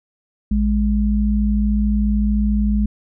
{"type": "tone pair together", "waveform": "sine", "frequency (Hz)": [56.82, 207.7], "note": ["A#1", "G#3"], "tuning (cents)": [-44, 0], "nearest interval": "octave + minor seventh", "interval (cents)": 2244, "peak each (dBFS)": -17, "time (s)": [0.51, 2.86], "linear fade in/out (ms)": 5, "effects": []}